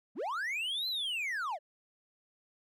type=linear two-way sweep; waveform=triangle; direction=up then down; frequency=160 to 4135 to 543 Hz; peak=-31 dBFS; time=0.15-1.59 s; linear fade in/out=50 ms; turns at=0.88 s; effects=none